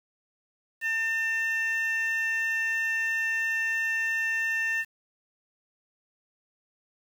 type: tone pair together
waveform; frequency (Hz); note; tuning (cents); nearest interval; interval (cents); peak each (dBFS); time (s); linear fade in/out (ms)
sine; 1800 / 2697; A6 / E7; +39 / +39; perfect fifth; 700; -24 / -30; 0.81-4.85; 50
effects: tanh soft clip ceiling -22 dBFS + 8-bit